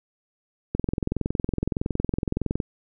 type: click train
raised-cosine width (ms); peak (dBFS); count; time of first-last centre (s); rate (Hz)
3; -11; 41; 0.75-2.602; 21.6
effects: none